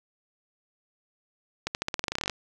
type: accelerating click train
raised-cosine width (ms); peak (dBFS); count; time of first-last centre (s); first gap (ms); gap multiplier
0.2; -11; 16; 1.67-2.297; 79; 0.9
effects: none